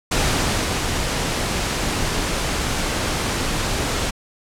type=noise with ADSR envelope; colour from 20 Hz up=pink; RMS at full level=-18 dBFS; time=0.11-4.11 s; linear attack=9 ms; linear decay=610 ms; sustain=-4 dB; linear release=15 ms; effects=low-pass 9000 Hz 12 dB/octave